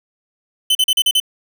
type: tone bursts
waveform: 45% pulse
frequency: 3041 Hz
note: F#7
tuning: 47 cents sharp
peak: -11 dBFS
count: 6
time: 0.7-1.201 s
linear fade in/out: 5 ms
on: 51 ms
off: 39 ms
effects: none